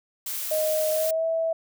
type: noise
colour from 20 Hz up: blue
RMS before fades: -31 dBFS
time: 0.26-1.11 s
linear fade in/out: 5 ms
type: tone with pitch glide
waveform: sine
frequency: 622.3 to 653.6 Hz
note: D#5 to E5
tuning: 0 to -15 cents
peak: -22 dBFS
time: 0.51-1.53 s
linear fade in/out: 5 ms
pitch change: +85 cents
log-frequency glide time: 0.91-1.25 s
effects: none